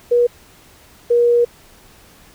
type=tone pair in turn; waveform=sine; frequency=481.7 / 477 Hz; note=B4 / A#4; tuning=-43 / +40 cents; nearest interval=unison; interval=17 cents; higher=first; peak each=-10 dBFS; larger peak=neither; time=0.11-0.27 / 1.1-1.45 s; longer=second; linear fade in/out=10 ms; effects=pink hiss -47 dBFS RMS until 2.34 s